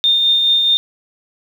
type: tone with tremolo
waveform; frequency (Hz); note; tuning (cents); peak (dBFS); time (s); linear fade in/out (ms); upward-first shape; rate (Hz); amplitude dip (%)
sine; 3634; A#7; -45; -9; 0.04-0.77; 0; triangle; 4.7; 35
effects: 7-bit